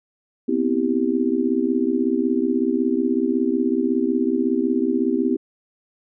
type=chord; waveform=sine; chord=C major seventh; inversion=third; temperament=just; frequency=245.3 / 261.6 / 327 / 392.4 Hz; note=B3 / C4 / E4 / G4; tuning=-12 / 0 / -14 / +2 cents; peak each=-24 / -22 / -23 / -24 dBFS; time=0.48-5.37 s; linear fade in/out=10 ms; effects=none